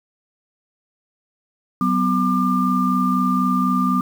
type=tone cluster; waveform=sine; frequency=187.5 / 251.5 / 1196 Hz; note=F#3 / B3 / D6; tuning=+23 / +32 / +31 cents; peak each=-20 dBFS; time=1.81-4.01 s; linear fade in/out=2 ms; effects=7-bit